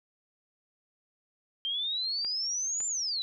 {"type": "exponential two-way sweep", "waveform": "sine", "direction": "up then down", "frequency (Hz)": [3136, 7280, 3892], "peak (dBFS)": -29, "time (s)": [1.65, 3.22], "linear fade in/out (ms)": 0, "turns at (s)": 2.87}
{"type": "clicks", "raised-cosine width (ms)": 0.3, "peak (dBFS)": -29, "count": 2, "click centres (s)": [2.248, 2.805]}
{"effects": []}